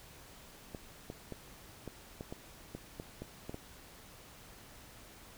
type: clicks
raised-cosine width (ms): 2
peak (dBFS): -28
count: 11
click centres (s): 0.748 / 1.101 / 1.323 / 1.877 / 2.209 / 2.325 / 2.75 / 2.999 / 3.22 / 3.495 / 3.544
effects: pink hiss -55 dBFS RMS until 5.37 s